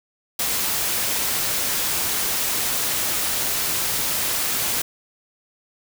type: noise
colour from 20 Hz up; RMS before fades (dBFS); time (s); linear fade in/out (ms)
white; -23; 0.39-4.82; 5
effects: none